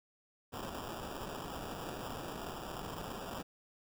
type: noise with sample-and-hold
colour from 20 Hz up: violet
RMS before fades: -43 dBFS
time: 0.52-3.43 s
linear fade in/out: 20 ms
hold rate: 2100 Hz
effects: none